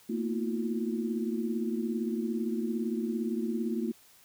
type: tone cluster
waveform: sine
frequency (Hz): 226.2 / 243.8 / 325.2 / 358.4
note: A3 / B3 / E4 / F4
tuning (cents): +48 / -22 / -23 / +45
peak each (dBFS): -31 / -37 / -37 / -36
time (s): 0.09-3.92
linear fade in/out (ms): 10
effects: white hiss -59 dBFS RMS until 4.24 s